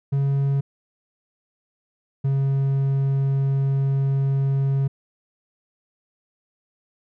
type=tone pair in turn; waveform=triangle; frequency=138.59 / 136.76 Hz; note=C#3 / C#3; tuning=0 / -23 cents; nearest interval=unison; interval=23 cents; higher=first; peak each=-16 / -16 dBFS; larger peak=neither; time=0.12-0.61 / 2.24-4.88 s; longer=second; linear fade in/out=10 ms; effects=none